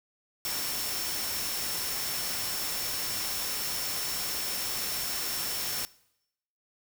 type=tone in noise; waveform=sine; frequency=5420 Hz; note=E8; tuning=47 cents sharp; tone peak=-36 dBFS; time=0.45-5.85 s; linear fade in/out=0 ms; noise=white; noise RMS=-33 dBFS; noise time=0.45-5.85 s; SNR=-6 dB; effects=noise-tail reverb RT60 0.8 s tail -21 dB re dry